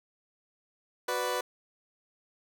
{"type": "chord", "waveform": "20% pulse", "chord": "B minor", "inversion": "second", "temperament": "equal", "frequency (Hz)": [370, 493.9, 587.3], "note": ["F#4", "B4", "D5"], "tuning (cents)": [0, 0, 0], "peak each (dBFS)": [-31, -26, -31], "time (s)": [1.08, 1.41], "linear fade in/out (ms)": 5, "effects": []}